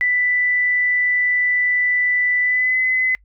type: tone with pitch glide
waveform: sine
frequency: 1983 to 2027 Hz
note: B6 to B6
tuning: +7 to +45 cents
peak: -15 dBFS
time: 0.01-3.15 s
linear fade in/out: 0 ms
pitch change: +38 cents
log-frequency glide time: 2.41-2.8 s
effects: noise-tail reverb RT60 0.1 s tail -26 dB re dry + added 50 Hz sine -50 dBFS peak until 3.24 s